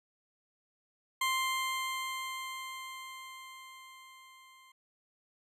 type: tone with level ramp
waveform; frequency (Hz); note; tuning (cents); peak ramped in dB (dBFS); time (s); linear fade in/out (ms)
20% pulse; 1049; C6; +4; -23 to -52; 1.21-4.72; 5
effects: resampled to 32000 Hz